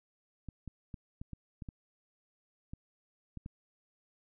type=clicks; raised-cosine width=5 ms; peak=-30 dBFS; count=10; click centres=0.487 / 0.677 / 0.942 / 1.215 / 1.333 / 1.622 / 1.688 / 2.735 / 3.373 / 3.461 s; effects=none